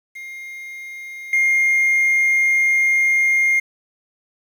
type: tone with level steps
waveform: triangle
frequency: 2122 Hz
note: C7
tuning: 24 cents sharp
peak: -29 / -11 dBFS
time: 0.15-3.6 s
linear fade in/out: 10 ms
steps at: 1.33 s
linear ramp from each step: 2 ms
effects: tanh soft clip ceiling -8 dBFS + 8-bit